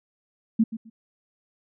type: tone with echo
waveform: sine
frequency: 223.8 Hz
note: A3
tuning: 30 cents sharp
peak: -15 dBFS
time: 0.59-0.64 s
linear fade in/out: 10 ms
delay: 130 ms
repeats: 2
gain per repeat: -14 dB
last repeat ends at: 0.9 s
effects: none